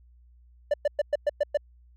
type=tone bursts; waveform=triangle; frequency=587.3 Hz; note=D5; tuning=in tune; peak=-18 dBFS; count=7; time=0.71-1.573 s; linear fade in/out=5 ms; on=29 ms; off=110 ms; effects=added 60 Hz sine -53 dBFS peak until 1.96 s